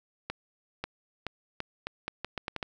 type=accelerating click train; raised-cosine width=0.3 ms; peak=-17 dBFS; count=11; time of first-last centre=0.3-2.628 s; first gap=540 ms; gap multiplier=0.79; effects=none